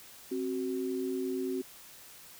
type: tone pair together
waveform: sine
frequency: 264 / 373.4 Hz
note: C4 / F#4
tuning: +16 / +16 cents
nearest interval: tritone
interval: 600 cents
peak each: -34 / -33 dBFS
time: 0.31-1.62 s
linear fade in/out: 10 ms
effects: white hiss -52 dBFS RMS until 2.39 s